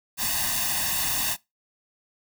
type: noise with comb filter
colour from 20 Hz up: white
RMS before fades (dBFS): -26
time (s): 0.17-1.37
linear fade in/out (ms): 50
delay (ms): 1.1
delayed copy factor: +1
effects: noise-tail reverb RT60 0.2 s tail -21 dB re dry